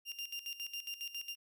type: tone with tremolo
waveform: 30% pulse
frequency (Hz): 2794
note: F7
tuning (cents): 0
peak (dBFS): -36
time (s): 0.05-1.36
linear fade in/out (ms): 50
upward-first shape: square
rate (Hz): 7.3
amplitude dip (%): 75
effects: none